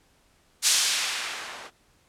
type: noise with low-pass filter sweep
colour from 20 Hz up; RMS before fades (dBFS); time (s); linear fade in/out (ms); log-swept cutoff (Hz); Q
violet; -26; 0.62-1.71; 50; 6700 to 800; 0.71
effects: pink hiss -63 dBFS RMS until 2.08 s + low-pass 11000 Hz 12 dB/octave